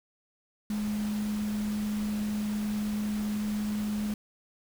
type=tone in noise; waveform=sine; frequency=210.3 Hz; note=G#3; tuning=22 cents sharp; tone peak=-28 dBFS; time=0.7-4.14 s; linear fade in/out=2 ms; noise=pink; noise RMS=-43 dBFS; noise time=0.7-4.14 s; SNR=+12 dB; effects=none